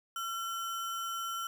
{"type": "tone with sample-and-hold", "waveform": "sine", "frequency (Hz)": 1359, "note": "F6", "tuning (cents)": -48, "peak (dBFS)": -34, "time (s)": [0.16, 1.47], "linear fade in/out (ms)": 2, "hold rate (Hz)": 4410, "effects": []}